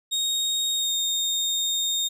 30% pulse tone with pitch glide, 3729 to 3688 Hz, A#7 to A#7, 0 to -19 cents, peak -20 dBFS, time 0.11-2.09 s, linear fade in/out 20 ms, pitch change -19 cents, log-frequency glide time 0.73-0.93 s, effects none

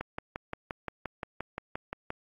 click train, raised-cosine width 0.5 ms, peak -19 dBFS, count 13, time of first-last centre 0.01-2.104 s, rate 5.73 Hz, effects AAC 32 kbps

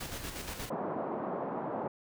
pink noise with tremolo, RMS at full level -39 dBFS, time 0-0.7 s, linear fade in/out 10 ms, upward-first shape square, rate 8.4 Hz, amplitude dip 40%
white band-pass noise, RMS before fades -36 dBFS, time 0.7-1.88 s, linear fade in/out 5 ms, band 150 to 910 Hz, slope 24 dB/octave
effects none

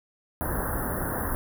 pink band-stop noise, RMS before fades -29 dBFS, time 0.41-1.35 s, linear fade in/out 0 ms, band 1800 to 10000 Hz, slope 96 dB/octave, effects none

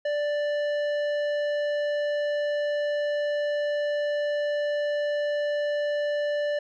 triangle tone with tanh clipping, 587.3 Hz, D5, in tune, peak -26 dBFS, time 0.05-6.59 s, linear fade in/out 5 ms, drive 16 dB, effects none

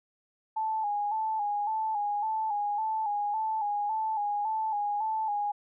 sine tone with vibrato, 850 Hz, G#5, 40 cents sharp, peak -27 dBFS, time 0.56-5.52 s, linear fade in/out 10 ms, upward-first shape square, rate 1.8 Hz, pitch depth 54 cents each way, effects none

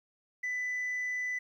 sine tone, 1994 Hz, B6, 16 cents sharp, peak -29 dBFS, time 0.43-1.39 s, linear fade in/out 10 ms, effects tanh soft clip ceiling -30 dBFS + 11-bit

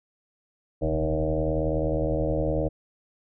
sine tone with frequency modulation, 311.3 Hz, D#4, 1 cent sharp, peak -22 dBFS, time 0.81-2.69 s, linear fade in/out 20 ms, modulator 79.2 Hz, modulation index 4, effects none

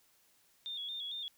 sine tone with vibrato, 3484 Hz, A7, 18 cents flat, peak -38 dBFS, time 0.66-1.28 s, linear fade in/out 0 ms, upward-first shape square, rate 4.4 Hz, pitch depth 65 cents each way, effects white hiss -69 dBFS RMS until 1.37 s

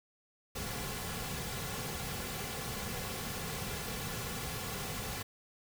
pink noise with comb filter, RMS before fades -39 dBFS, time 0.55-5.23 s, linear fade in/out 10 ms, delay 3.2 ms, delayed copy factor -0.6, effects none

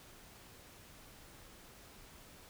silence, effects pink hiss -57 dBFS RMS until 2.49 s

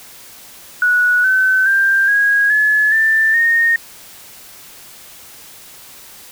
sine tone with pitch steps, 1468 / 1525 / 1584.3 / 1645.9 / 1709.8 / 1776.3 / 1845.3 Hz, F#6 / G6 / G6 / G#6 / G#6 / A6 / A#6, -14 / -48 / +18 / -16 / +50 / +16 / -18 cents, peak -10 dBFS, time 0.82-3.76 s, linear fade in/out 2 ms, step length 420 ms, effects white hiss -39 dBFS RMS until 6.31 s

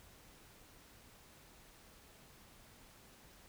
silence, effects pink hiss -61 dBFS RMS until 3.48 s

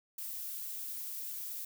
violet noise, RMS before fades -41 dBFS, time 0.18-1.65 s, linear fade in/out 5 ms, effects none

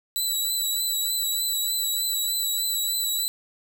15% pulse tone with vibrato, 3951 Hz, B7, in tune, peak -17 dBFS, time 0.16-3.28 s, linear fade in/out 0 ms, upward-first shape triangle, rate 3.3 Hz, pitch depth 35 cents each way, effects none

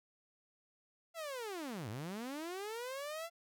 sawtooth linear two-way sweep, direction down then up, 685 to 98 to 685 Hz, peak -37 dBFS, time 1.14-3.3 s, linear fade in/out 50 ms, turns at 1.89 s, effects none

